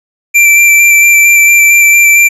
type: tone with vibrato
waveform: square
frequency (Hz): 2349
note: D7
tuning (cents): 0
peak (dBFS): -3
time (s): 0.34-2.29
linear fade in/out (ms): 20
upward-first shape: square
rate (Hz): 4.4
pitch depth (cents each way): 11
effects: resampled to 32000 Hz